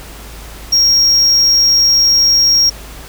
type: tone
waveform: triangle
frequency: 5588 Hz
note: F8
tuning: in tune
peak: -6 dBFS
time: 0.72-2.7 s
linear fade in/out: 10 ms
effects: added 53 Hz sine -32 dBFS peak until 3.08 s + pink hiss -34 dBFS RMS until 3.08 s